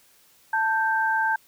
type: tone pair together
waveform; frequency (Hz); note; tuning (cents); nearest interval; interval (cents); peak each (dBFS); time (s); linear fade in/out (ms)
sine; 886.6 / 1568; A5 / G6; +13 / 0; minor seventh; 987; -23; 0.53-1.36; 5
effects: white hiss -58 dBFS RMS until 1.47 s